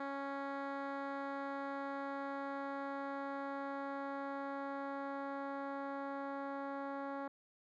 10% pulse tone with low-pass filter sweep, 277.2 Hz, C#4, in tune, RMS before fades -42 dBFS, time 0-7.28 s, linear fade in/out 5 ms, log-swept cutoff 1800 to 1200 Hz, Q 0.73, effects none

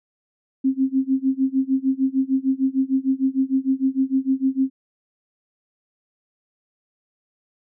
sine tone with tremolo, 265.9 Hz, C4, 28 cents sharp, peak -14 dBFS, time 0.64-4.7 s, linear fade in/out 10 ms, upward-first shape sine, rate 6.6 Hz, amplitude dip 95%, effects none

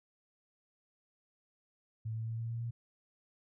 sine tone with pitch steps, 111 / 112.22 / 113.46 / 114.72 / 115.98 / 117.26 Hz, A2 / A2 / A#2 / A#2 / A#2 / A#2, +16 / +35 / -46 / -27 / -8 / +11 cents, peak -35 dBFS, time 2.05-2.71 s, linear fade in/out 10 ms, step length 110 ms, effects none

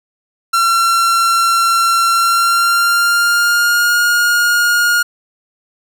45% pulse tone with pitch glide, 1361 to 1427 Hz, F6 to F6, -45 to +37 cents, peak -10 dBFS, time 0.53-5.03 s, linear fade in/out 10 ms, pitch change +82 cents, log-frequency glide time 2.1-3.97 s, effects none

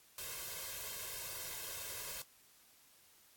white noise with comb filter, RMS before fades -44 dBFS, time 0.18-2.22 s, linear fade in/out 2 ms, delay 1.9 ms, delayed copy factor +0.75, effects white hiss -65 dBFS RMS until 3.36 s + AAC 64 kbps

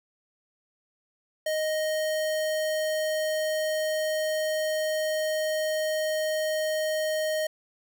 square tone, 622.3 Hz, D#5, in tune, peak -26 dBFS, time 1.46-7.47 s, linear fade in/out 5 ms, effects none

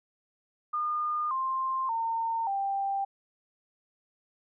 sine tone with pitch steps, 1216 / 1052.5 / 911 / 788.5 Hz, D#6 / C6 / A#5 / G5, -40 / +10 / -40 / +10 cents, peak -27 dBFS, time 0.73-3.05 s, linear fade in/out 10 ms, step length 580 ms, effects none

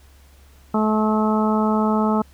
harmonic tone, 215.8 Hz, A3, 33 cents flat, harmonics 1 / 2 / 3 / 4 / 5 / 6, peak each -18 / -25 / -27 / -25 / -29 / -27 dBFS, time 0.74-2.22 s, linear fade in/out 5 ms, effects added 69 Hz sine -47 dBFS peak until 2.33 s + pink hiss -55 dBFS RMS until 2.33 s

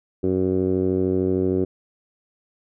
10% pulse tone with low-pass filter, 93.2 Hz, F#2, 13 cents sharp, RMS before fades -21 dBFS, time 0.23-1.65 s, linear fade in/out 10 ms, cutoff 380 Hz, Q 2.8, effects none

